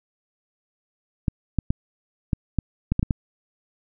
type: clicks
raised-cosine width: 5 ms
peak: -8 dBFS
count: 9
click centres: 1.282 / 1.587 / 1.705 / 2.332 / 2.587 / 2.92 / 2.994 / 3.029 / 3.108 s
effects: none